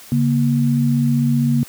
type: tone pair together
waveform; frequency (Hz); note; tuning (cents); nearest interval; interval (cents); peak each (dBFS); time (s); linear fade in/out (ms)
sine; 140 / 235.5; C#3 / A#3; +18 / +18; major sixth; 900; -16; 0.12-1.63; 0
effects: white hiss -41 dBFS RMS until 1.68 s + high-pass 80 Hz 12 dB/octave